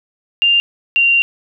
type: tone pair in turn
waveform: sine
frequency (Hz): 2794 / 2768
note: F7 / F7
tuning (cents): 0 / -16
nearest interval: unison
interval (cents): 16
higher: first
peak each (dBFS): -9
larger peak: neither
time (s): 0.42-0.6 / 0.96-1.22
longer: second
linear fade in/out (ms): 0
effects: none